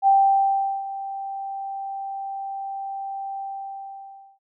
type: tone with ADSR envelope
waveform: sine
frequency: 784 Hz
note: G5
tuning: in tune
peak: -12 dBFS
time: 0.02-4.39 s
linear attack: 52 ms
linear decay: 760 ms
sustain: -16 dB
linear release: 1000 ms
effects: none